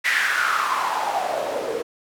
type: noise with band-pass filter sweep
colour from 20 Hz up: white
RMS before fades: -23 dBFS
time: 0.04-1.83 s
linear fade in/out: 20 ms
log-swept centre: 2000 to 430 Hz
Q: 5.4
effects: none